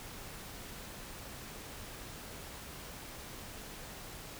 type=silence; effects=pink hiss -47 dBFS RMS until 4.39 s